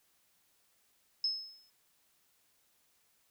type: tone with exponential decay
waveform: sine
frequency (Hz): 5190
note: E8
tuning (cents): -28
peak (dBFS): -27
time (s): 1.24-1.7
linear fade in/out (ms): 2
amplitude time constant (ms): 99
effects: white hiss -72 dBFS RMS until 3.3 s